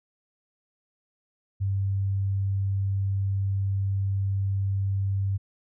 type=tone; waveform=sine; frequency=97.9 Hz; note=G2; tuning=2 cents flat; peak=-23 dBFS; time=1.6-5.38 s; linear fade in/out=20 ms; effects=none